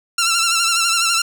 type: tone with vibrato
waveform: 10% pulse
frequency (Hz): 1359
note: F6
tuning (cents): -48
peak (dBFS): -6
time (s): 0.18-1.22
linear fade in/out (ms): 5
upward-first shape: sine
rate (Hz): 12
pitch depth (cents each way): 50
effects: none